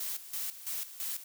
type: noise with tremolo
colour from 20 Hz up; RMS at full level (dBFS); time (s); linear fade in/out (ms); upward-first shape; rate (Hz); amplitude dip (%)
blue; -36; 0-1.24; 5; square; 3; 75
effects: none